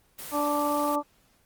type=noise; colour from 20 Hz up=white; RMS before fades=-39 dBFS; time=0.18-0.96 s; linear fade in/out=10 ms
type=harmonic tone; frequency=292.5 Hz; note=D4; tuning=7 cents flat; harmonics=1 / 2 / 3 / 4; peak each=-29 / -29 / -29 / -29 dBFS; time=0.31-1.03 s; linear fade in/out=50 ms
effects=pink hiss -64 dBFS RMS until 1.45 s + Opus 24 kbps